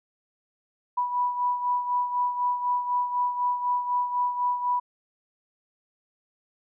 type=beating tone pair; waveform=sine; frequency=982 / 986 Hz; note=B5 / B5; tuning=-10 / -3 cents; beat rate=4 Hz; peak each=-24 / -31 dBFS; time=0.97-4.8 s; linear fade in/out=10 ms; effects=none